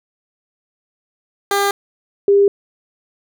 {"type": "tone pair in turn", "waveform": ["15% pulse", "sine"], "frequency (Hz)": [400.9, 400.9], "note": ["G4", "G4"], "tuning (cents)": [39, 39], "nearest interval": "unison", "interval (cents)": 0, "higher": "neither", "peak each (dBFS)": -8, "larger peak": "neither", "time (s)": [[1.51, 1.71], [2.28, 2.48]], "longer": "neither", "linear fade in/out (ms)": 2, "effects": []}